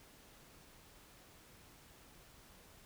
silence, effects pink hiss -61 dBFS RMS until 2.85 s

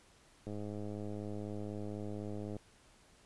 click train, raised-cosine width 2 ms, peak -30 dBFS, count 219, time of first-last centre 0.47-2.566 s, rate 104 Hz, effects pink hiss -64 dBFS RMS until 3.25 s + resampled to 24000 Hz

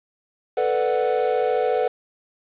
triangle chord, B minor seventh, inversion third, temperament equal, 440 / 493.9 / 587.3 / 740 Hz, A4 / B4 / D5 / F#5, 0 / 0 / 0 / 0 cents, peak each -22 / -20 / -26 / -23 dBFS, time 0.57-1.88 s, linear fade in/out 5 ms, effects resampled to 8000 Hz + 7-bit

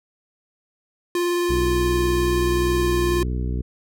square tone with vibrato, 350 Hz, F4, 4 cents sharp, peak -20 dBFS, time 1.15-3.23 s, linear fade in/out 2 ms, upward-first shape triangle, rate 19 Hz, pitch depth 13 cents each way
harmonic tone, 61.9 Hz, B1, 5 cents sharp, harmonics 1 / 2 / 3 / 4 / 5 / 6 / 7, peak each -23 / -29 / -33 / -35 / -37 / -39 / -40 dBFS, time 1.49-3.62 s, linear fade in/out 10 ms
effects none

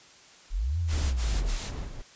sine linear two-way sweep, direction up then down, 32.21 to 88 to 32.21 Hz, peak -25 dBFS, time 0.5-1.6 s, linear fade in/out 50 ms, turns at 0.79 s
white noise bursts, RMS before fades -36 dBFS, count 3, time 0.87-1.722 s, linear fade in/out 50 ms, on 270 ms, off 21 ms
brown noise with tremolo, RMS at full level -33 dBFS, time 0.92-2.02 s, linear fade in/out 10 ms, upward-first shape sine, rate 2.7 Hz, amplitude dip 65%
effects white hiss -53 dBFS RMS until 2.15 s + resampled to 16000 Hz

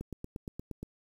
click train, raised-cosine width 3 ms, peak -26 dBFS, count 8, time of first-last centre 0.01-0.83 s, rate 8.54 Hz, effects 9-bit

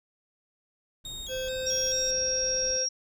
brown noise, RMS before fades -46 dBFS, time 1.04-2.78 s, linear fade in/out 10 ms
30% pulse tone with vibrato, 3512 Hz, A7, 4 cents flat, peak -34 dBFS, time 1.05-2.11 s, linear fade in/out 2 ms, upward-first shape square, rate 2.3 Hz, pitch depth 99 cents each way
harmonic tone, 518 Hz, C5, 17 cents flat, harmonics 1 / 3 / 5 / 7 / 9 / 10, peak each -31 / -41 / -45 / -48 / -50 / -51 dBFS, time 1.28-2.87 s, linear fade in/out 50 ms
sine tone, 5610 Hz, F8, 7 cents sharp, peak -26 dBFS, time 1.66-2.89 s, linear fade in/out 10 ms
effects none

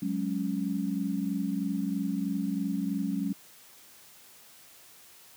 sine chord, F# suspended second, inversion none, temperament just, 185 / 208.1 / 277.5 Hz, F#3 / G#3 / C#4, 0 / +4 / +2 cents, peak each -32 dBFS, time 0.02-3.33 s, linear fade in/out 5 ms, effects white hiss -54 dBFS RMS until 5.36 s + high-pass 80 Hz 12 dB/octave

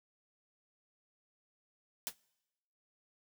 white noise with exponential decay, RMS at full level -33 dBFS, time 2.07-2.15 s, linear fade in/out 0 ms, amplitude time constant 16 ms, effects noise-tail reverb RT60 1.0 s tail -25 dB re dry

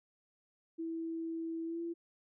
sine tone with pitch glide, 328.2 to 337.6 Hz, E4 to E4, -8 to +41 cents, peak -36 dBFS, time 0.78-1.94 s, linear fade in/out 20 ms, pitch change +49 cents, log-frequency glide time 1.65-1.81 s, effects none

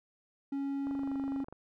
triangle tone with pitch glide, 277.2 to 273.5 Hz, C#4 to C#4, 0 to -23 cents, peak -30 dBFS, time 0.52-1.44 s, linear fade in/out 5 ms, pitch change -23 cents, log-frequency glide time 0.93-1.12 s
click train, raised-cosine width 1 ms, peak -32 dBFS, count 17, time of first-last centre 0.87-1.526 s, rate 24.4 Hz
effects none

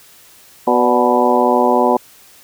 harmonic tone with a mistuned harmonic, 123.47 Hz, B2, in tune, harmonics 2 / 3 / 4 / 5 / 6 / 7 / 8, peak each -18 / -18 / -18 / -18 / -18 / -18 / -18 dBFS, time 0.67-1.97 s, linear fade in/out 5 ms, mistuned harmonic 5, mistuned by -74 cents, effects white hiss -45 dBFS RMS until 2.43 s

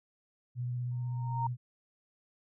sine tone with vibrato, 123 Hz, B2, 7 cents flat, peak -32 dBFS, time 0.55-1.57 s, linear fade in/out 50 ms, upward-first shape sine, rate 16 Hz, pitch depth 18 cents each way
sine tone with exponential growth, 926 Hz, A#5, 12 cents flat, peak -28 dBFS, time 0.91-1.47 s, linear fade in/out 5 ms, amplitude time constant 120 ms
effects none

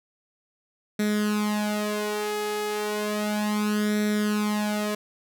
sawtooth tone with flanger, 210 Hz, G#3, 19 cents sharp, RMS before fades -26 dBFS, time 0.99-4.95 s, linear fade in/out 5 ms, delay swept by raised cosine 0.52 to 2.42 ms, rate 0.33 Hz, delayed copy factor +0.8, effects none

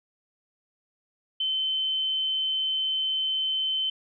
sine tone, 3072 Hz, G7, 36 cents flat, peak -24 dBFS, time 1.4-3.9 s, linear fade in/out 5 ms, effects none

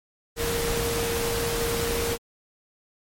sine tone in noise, 466.2 Hz, A#4, in tune, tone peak -27 dBFS, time 0.36-2.18 s, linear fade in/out 50 ms, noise pink, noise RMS -28 dBFS, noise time 0.36-2.18 s, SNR -2 dB, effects MP3 64 kbps

